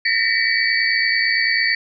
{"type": "tone cluster", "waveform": "sine", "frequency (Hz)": [1814, 1883, 1995, 2285, 4509], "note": ["A#6", "A#6", "B6", "D7", "C#8"], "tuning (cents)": [-48, 17, 17, -48, 29], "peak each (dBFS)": -22, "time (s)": [0.05, 1.75], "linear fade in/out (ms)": 5, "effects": []}